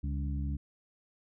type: harmonic tone with a mistuned harmonic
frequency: 71 Hz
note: C#2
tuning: 42 cents sharp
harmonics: 1 / 2 / 3 / 4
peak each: -32 / -38 / -42 / -44 dBFS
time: 0.03-0.57 s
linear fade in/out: 10 ms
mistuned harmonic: 3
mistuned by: -63 cents
effects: none